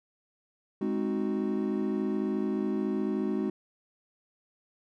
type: chord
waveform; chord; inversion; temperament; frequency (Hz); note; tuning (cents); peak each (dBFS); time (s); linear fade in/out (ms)
triangle; Ab dominant seventh; none; equal; 207.7 / 261.6 / 311.1 / 370; Ab3 / C4 / Eb4 / Gb4; 0 / 0 / 0 / 0; -29 / -32 / -32 / -31; 0.81-3.5; 5
effects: none